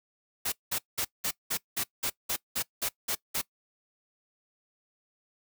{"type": "noise bursts", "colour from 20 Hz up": "white", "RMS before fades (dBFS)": -30, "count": 12, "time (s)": [0.45, 3.416], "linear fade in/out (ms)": 10, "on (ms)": 73, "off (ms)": 190, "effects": ["noise-tail reverb RT60 0.1 s tail -21 dB re dry"]}